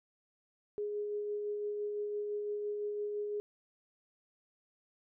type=tone with tremolo; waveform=sine; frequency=415.3 Hz; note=G#4; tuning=in tune; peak=-33 dBFS; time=0.78-3.4 s; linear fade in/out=0 ms; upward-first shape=sine; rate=5.9 Hz; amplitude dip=25%; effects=none